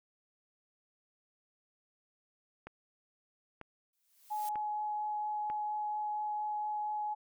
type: click train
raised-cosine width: 0.5 ms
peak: -30 dBFS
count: 4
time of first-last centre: 2.67-5.5 s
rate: 1.06 Hz
type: noise with exponential growth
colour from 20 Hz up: blue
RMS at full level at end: -44 dBFS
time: 3.93-4.49 s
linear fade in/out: 2 ms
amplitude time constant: 120 ms
type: tone with vibrato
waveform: sine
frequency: 844 Hz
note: G#5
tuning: 28 cents sharp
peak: -33 dBFS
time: 4.3-7.15 s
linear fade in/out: 20 ms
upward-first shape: triangle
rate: 4.3 Hz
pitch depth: 8 cents each way
effects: none